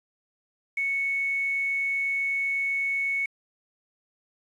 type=tone with quantisation; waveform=sine; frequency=2213 Hz; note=C#7; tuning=3 cents flat; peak=-24 dBFS; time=0.77-3.26 s; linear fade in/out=5 ms; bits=8; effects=resampled to 24000 Hz